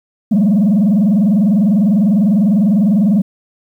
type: tone with vibrato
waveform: sine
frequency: 202 Hz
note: G#3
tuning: 48 cents flat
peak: -6 dBFS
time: 0.31-3.22 s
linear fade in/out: 10 ms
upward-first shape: sine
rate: 20 Hz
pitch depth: 230 cents each way
effects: tanh soft clip ceiling -7 dBFS + 8-bit